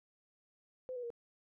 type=tone with pitch steps; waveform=sine; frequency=511 / 490.5 / 470.8 Hz; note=C5 / B4 / A#4; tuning=-41 / -12 / +17 cents; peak=-39 dBFS; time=0.89-1.103 s; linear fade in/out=0 ms; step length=71 ms; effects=none